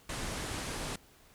pink low-pass noise, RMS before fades -38 dBFS, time 0.09-0.96 s, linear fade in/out 5 ms, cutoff 11000 Hz, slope 48 dB/octave, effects pink hiss -61 dBFS RMS until 1.34 s

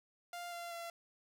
sawtooth tone with pitch steps, 698.5 / 689.3 / 680.2 Hz, F5 / F5 / F5, 0 / -23 / -46 cents, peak -39 dBFS, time 0.33-0.9 s, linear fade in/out 2 ms, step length 190 ms, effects none

